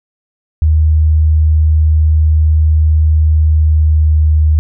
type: tone with pitch glide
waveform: sine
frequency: 77.78 to 77.06 Hz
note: D#2 to D#2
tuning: 0 to -16 cents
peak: -6 dBFS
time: 0.62-4.59 s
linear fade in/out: 0 ms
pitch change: -16 cents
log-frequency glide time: 3.33-4.31 s
effects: none